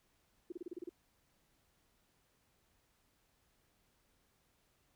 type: tone bursts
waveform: sine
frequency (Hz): 349.2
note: F4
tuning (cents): 0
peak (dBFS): -40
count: 8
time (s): 0.5-0.893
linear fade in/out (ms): 5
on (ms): 22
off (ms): 31
effects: pink hiss -75 dBFS RMS until 4.95 s